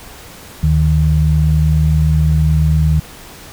sine tone pair together, 74.9 / 154.55 Hz, D2 / D#3, +35 / -11 cents, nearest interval octave + minor second, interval 1254 cents, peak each -12 dBFS, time 0.63-3 s, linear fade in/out 5 ms, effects pink hiss -36 dBFS RMS until 3.52 s

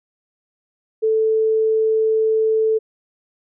sine tone, 440 Hz, A4, in tune, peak -14 dBFS, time 1.02-2.79 s, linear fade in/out 20 ms, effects none

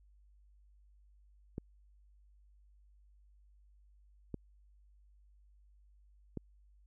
clicks, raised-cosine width 3 ms, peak -26 dBFS, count 3, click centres 1.581 / 4.343 / 6.373 s, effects added 50 Hz sine -61 dBFS peak until 6.86 s

